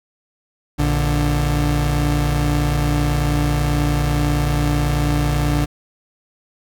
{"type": "tone pair together", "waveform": "30% pulse", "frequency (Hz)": [58.27, 146.83], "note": ["A#1", "D3"], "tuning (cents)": [0, 0], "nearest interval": "octave + major third", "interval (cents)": 1600, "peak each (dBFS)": -16, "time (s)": [0.78, 5.66], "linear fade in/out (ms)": 20, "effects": []}